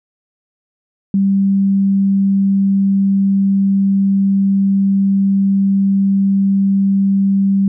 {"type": "tone", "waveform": "sine", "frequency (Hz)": 196, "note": "G3", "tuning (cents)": 0, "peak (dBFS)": -10, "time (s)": [1.14, 7.68], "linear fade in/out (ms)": 2, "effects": []}